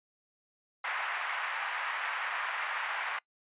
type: band-pass noise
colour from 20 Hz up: white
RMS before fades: -35 dBFS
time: 0.84-3.19 s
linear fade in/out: 5 ms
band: 830 to 2200 Hz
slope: 24 dB/octave
effects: noise-tail reverb RT60 0.1 s tail -24 dB re dry + resampled to 8000 Hz